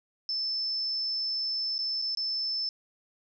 sine tone with dropouts, 5274 Hz, E8, in tune, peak -28 dBFS, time 0.29-2.69 s, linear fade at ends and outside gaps 1 ms, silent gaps 1.781-1.789 / 2.017-2.022 / 2.15-2.172 s, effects none

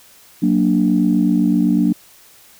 sine chord, Gb augmented, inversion none, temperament equal, 185 / 233.1 / 293.7 Hz, Gb3 / Bb3 / D4, 0 / 0 / 0 cents, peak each -16 dBFS, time 0.42-1.93 s, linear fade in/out 10 ms, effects tanh soft clip ceiling -3 dBFS + white hiss -47 dBFS RMS until 2.59 s

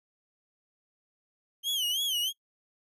40% pulse tone with vibrato, 3109 Hz, G7, 15 cents flat, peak -26 dBFS, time 1.63-2.33 s, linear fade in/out 50 ms, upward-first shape sine, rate 3.1 Hz, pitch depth 140 cents each way, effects noise-tail reverb RT60 0.1 s tail -24 dB re dry

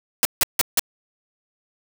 white noise bursts, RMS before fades -17 dBFS, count 4, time 0.23-0.794 s, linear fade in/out 0 ms, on 21 ms, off 160 ms, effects none

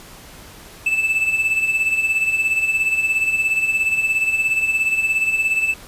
triangle tone with tremolo, 2632 Hz, E7, 3 cents flat, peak -12 dBFS, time 0.86-5.74 s, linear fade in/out 5 ms, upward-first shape sine, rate 17 Hz, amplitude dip 60%, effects pink hiss -41 dBFS RMS until 5.87 s + resampled to 32000 Hz

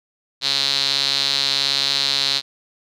sawtooth tone with band-pass filter, 138.59 Hz, C#3, in tune, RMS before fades -20 dBFS, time 0.41-2.42 s, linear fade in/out 50 ms, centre 4100 Hz, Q 6.7, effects none

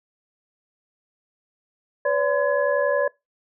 sine tone cluster, 501 / 572 / 1022 / 1688 Hz, B4 / D5 / C6 / G#6, +25 / -46 / -41 / +28 cents, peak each -25 / -20 / -29 / -27 dBFS, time 2.05-3.08 s, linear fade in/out 5 ms, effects noise-tail reverb RT60 0.2 s tail -23 dB re dry

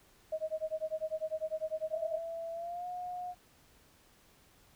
sine tone with tremolo, 630 Hz, D#5, 21 cents sharp, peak -30 dBFS, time 0.32-2.19 s, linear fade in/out 5 ms, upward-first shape sine, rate 10 Hz, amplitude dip 100%
sine tone with pitch glide, 664 to 719.9 Hz, E5 to F#5, +12 to -48 cents, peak -37 dBFS, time 1.9-3.35 s, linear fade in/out 50 ms, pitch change +140 cents, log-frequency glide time 2.52-2.87 s
effects pink hiss -64 dBFS RMS until 4.75 s

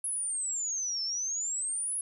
sine exponential two-way sweep, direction down then up, 10730 to 5274 to 10730 Hz, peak -30 dBFS, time 0.04-2.01 s, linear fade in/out 2 ms, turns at 1.03 s, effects none

